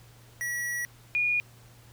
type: tone pair in turn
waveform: square / sine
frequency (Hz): 1930 / 2441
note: B6 / D#7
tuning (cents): -40 / -34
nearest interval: major third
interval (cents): 406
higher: second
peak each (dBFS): -30 / -23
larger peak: second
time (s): 0.41-0.85 / 1.15-1.4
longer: first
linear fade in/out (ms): 0
effects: added 118 Hz sine -53 dBFS peak until 1.92 s + pink hiss -57 dBFS RMS until 1.92 s